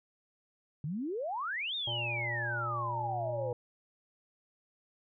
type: exponential two-way sweep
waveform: sine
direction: up then down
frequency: 137.2 to 3729 to 478.5 Hz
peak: -33 dBFS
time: 0.84-3.53 s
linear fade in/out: 2 ms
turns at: 1.75 s
type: harmonic tone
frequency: 118.4 Hz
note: A#2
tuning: 27 cents sharp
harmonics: 1 / 3 / 5 / 7 / 8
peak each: -38 / -48 / -43 / -44 / -51 dBFS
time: 1.87-3.53 s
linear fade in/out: 5 ms
effects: none